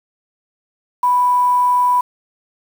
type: tone with quantisation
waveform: sine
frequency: 987.8 Hz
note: B5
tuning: in tune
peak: -11 dBFS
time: 1.03-2.01 s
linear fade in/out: 5 ms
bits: 6
effects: none